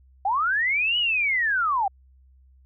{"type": "linear two-way sweep", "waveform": "sine", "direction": "up then down", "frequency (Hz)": [740, 2969, 740], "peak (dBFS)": -20, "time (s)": [0.25, 1.88], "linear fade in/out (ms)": 5, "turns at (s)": 0.98, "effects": ["added 65 Hz sine -52 dBFS peak until 2.65 s"]}